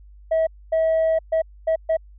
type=tone bursts at uneven times; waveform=sine; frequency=645 Hz; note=E5; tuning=38 cents flat; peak=-14 dBFS; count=5; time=0.31-0.47 / 0.72-1.19 / 1.32-1.42 / 1.67-1.76 / 1.89-1.97 s; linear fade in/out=10 ms; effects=tanh soft clip ceiling -15 dBFS + added 50 Hz sine -43 dBFS peak until 2.18 s